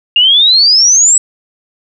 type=exponential sweep; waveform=sine; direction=up; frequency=2794 to 7902 Hz; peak=-4 dBFS; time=0.16-1.18 s; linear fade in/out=2 ms; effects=none